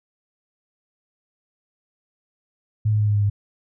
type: tone with pitch steps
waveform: sine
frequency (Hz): 107.5 / 106.33 / 105.17 / 104.02 / 102.88 / 101.76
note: A2 / G#2 / G#2 / G#2 / G#2 / G#2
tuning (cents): -40 / +41 / +22 / +3 / -16 / -35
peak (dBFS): -16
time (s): 2.85-3.3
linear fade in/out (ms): 10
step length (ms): 75
effects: none